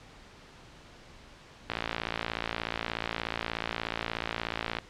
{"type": "click train", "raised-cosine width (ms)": 0.3, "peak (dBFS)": -14, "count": 176, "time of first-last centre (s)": [1.7, 4.786], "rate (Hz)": 56.7, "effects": ["pink hiss -52 dBFS RMS until 4.89 s", "low-pass 5000 Hz 12 dB/octave"]}